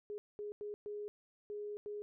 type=tone bursts at uneven times; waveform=sine; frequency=415.3 Hz; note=G#4; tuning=in tune; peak=-40 dBFS; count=6; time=0.1-0.18 / 0.39-0.52 / 0.61-0.74 / 0.86-1.08 / 1.5-1.77 / 1.86-2.02 s; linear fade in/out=0 ms; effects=none